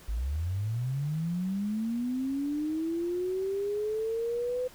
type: linear sweep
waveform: sine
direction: up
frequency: 49 to 507 Hz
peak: -28 dBFS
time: 0.08-4.68 s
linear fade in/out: 10 ms
effects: pink hiss -53 dBFS RMS until 4.74 s